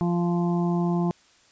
harmonic tone, 173.5 Hz, F3, 11 cents flat, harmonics 1 / 2 / 4 / 5 / 6, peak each -22 / -28 / -34 / -36 / -38 dBFS, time 0.01-1.11 s, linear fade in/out 0 ms, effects white hiss -58 dBFS RMS until 1.51 s + resampled to 16000 Hz

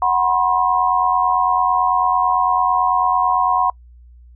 sine tone cluster, 738 / 977 / 1066 Hz, F#5 / B5 / C6, -5 / -19 / +32 cents, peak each -18 dBFS, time 0.02-3.7 s, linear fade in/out 2 ms, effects noise-tail reverb RT60 0.1 s tail -26 dB re dry + added 60 Hz sine -41 dBFS peak until 4.35 s

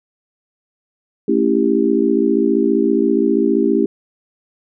sine chord, A dominant seventh, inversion none, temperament just, 220 / 275 / 330 / 396 Hz, A3 / C#4 / E4 / G4, 0 / -14 / +2 / +18 cents, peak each -19 / -17 / -18 / -17 dBFS, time 1.28-3.86 s, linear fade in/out 5 ms, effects none

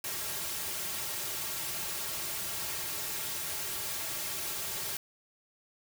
white noise with comb filter, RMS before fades -36 dBFS, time 0.04-4.97 s, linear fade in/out 2 ms, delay 4 ms, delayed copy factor -0.7, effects none

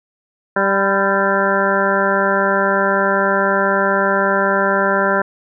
harmonic tone with a mistuned harmonic, 196.1 Hz, G3, 1 cent sharp, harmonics 1 / 2 / 3 / 4 / 5 / 7 / 8 / 9, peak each -23 / -21 / -19 / -25 / -21 / -20 / -21 / -25 dBFS, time 0.56-5.22 s, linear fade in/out 5 ms, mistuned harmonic 5, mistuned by +35 cents, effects none

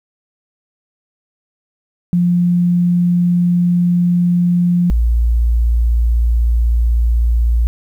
sine tone pair in turn, 175.6 / 58.03 Hz, F3 / A#1, +10 / -7 cents, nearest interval octave + perfect fifth, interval 1917 cents, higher first, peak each -10 dBFS, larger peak neither, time 2.13-4.9 / 4.9-7.67 s, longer neither, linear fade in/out 0 ms, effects 8-bit

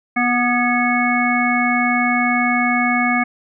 harmonic tone with a mistuned harmonic, 244.5 Hz, B3, 17 cents flat, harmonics 1 / 3 / 5 / 7 / 9, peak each -19 / -21 / -23 / -24 / -19 dBFS, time 0.16-3.24 s, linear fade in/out 10 ms, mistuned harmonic 7, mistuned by -31 cents, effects none

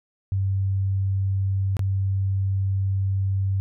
sine tone with dropouts, 96.9 Hz, G2, 20 cents flat, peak -20 dBFS, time 0.32-3.6 s, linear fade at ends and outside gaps 0 ms, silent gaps 1.768-1.793 s, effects none

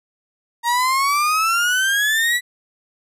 35% pulse exponential sweep, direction up, 932.3 to 1975.5 Hz, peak -14 dBFS, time 0.63-2.41 s, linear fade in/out 50 ms, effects resampled to 32000 Hz

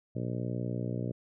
harmonic tone, 60.4 Hz, B1, 38 cents flat, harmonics 2 / 3 / 4 / 5 / 6 / 7 / 8 / 9 / 10, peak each -34 / -38 / -40 / -42 / -44 / -45 / -46 / -47 / -48 dBFS, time 0.15-1.12 s, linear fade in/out 10 ms, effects none

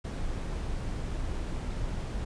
brown noise, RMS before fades -33 dBFS, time 0.04-2.25 s, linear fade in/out 10 ms, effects resampled to 22050 Hz

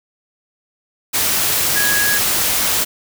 sine tone in noise, 1661.2 Hz, G#6, in tune, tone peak -17 dBFS, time 1.75-2.19 s, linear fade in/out 20 ms, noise white, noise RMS -17 dBFS, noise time 1.13-2.85 s, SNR -3 dB, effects none

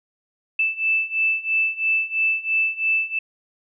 sine beating tone pair, 2637 / 2640 Hz, E7 / E7, 0 / +2 cents, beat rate 3 Hz, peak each -23 / -21 dBFS, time 0.59-3.19 s, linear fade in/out 5 ms, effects none

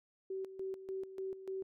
sine tone with tremolo, 382.3 Hz, G4, 43 cents flat, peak -37 dBFS, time 0.3-1.63 s, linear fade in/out 5 ms, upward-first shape square, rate 3.4 Hz, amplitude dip 70%, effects none

